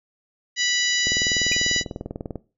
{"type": "harmonic tone", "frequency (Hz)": 983, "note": "B5", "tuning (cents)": -8, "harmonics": [2, 3, 4, 5, 6, 7], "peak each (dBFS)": [-24, -26, -27, -28, -29, -29], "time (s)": [0.56, 1.84], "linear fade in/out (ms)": 50}
{"type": "click train", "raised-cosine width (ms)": 2, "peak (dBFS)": -17, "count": 27, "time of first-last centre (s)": [1.07, 2.357], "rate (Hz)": 20.2}
{"type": "tone with exponential decay", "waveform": "triangle", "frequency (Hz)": 2447, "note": "D#7", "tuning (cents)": -29, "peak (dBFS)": -17, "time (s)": [1.52, 1.6], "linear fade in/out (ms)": 1, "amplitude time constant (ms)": 16}
{"effects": ["noise-tail reverb RT60 0.3 s tail -18 dB re dry"]}